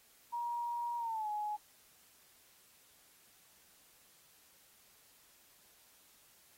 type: tone with pitch glide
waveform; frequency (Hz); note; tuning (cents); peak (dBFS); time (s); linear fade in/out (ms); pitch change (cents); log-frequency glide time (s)
sine; 949 to 840.6; A#5 to G#5; +31 to +21; -35; 0.32-1.57; 20; -210; 0.98-1.29
effects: white hiss -65 dBFS RMS until 6.57 s + AAC 48 kbps